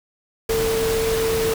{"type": "tone in noise", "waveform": "sine", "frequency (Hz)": 448.8, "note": "A4", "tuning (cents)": 34, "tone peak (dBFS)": -19, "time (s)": [0.49, 1.54], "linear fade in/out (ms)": 5, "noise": "pink", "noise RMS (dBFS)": -26, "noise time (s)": [0.49, 1.54], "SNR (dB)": 4, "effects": []}